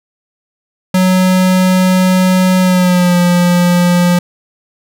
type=tone with pitch glide; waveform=square; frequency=185 to 176.34 Hz; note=F#3 to F3; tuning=0 to +17 cents; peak=-8 dBFS; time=0.94-4.19 s; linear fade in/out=5 ms; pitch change=-83 cents; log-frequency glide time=2.6-3.18 s; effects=none